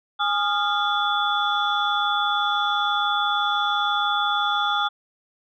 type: tone cluster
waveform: sine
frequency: 825 / 1228 / 1394 / 3446 Hz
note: G#5 / D#6 / F6 / A7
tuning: -12 / -23 / -4 / -37 cents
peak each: -25 dBFS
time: 0.19-4.89 s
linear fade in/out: 20 ms
effects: tanh soft clip ceiling -9 dBFS